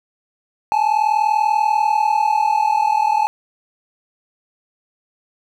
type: tone pair together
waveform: triangle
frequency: 838 / 878.3 Hz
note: G#5 / A5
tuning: +15 / -3 cents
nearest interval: minor second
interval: 82 cents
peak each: -15 dBFS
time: 0.72-3.27 s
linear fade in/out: 0 ms
effects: none